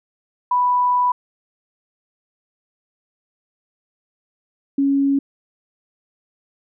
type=tone pair in turn; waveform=sine; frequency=987.8 / 277.2 Hz; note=B5 / C#4; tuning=0 / 0 cents; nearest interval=octave + minor seventh; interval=2200 cents; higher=first; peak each=-14 dBFS; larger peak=neither; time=0.51-1.12 / 4.78-5.19 s; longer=first; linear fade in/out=5 ms; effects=none